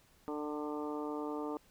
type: harmonic tone with a mistuned harmonic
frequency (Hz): 149.1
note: D3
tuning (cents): +27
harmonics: 2 / 3 / 4 / 5 / 6 / 7 / 8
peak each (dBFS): -39 / -41 / -47 / -49 / -46 / -51 / -48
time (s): 0.28-1.57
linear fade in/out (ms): 0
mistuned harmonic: 5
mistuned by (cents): +21
effects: pink hiss -66 dBFS RMS until 1.7 s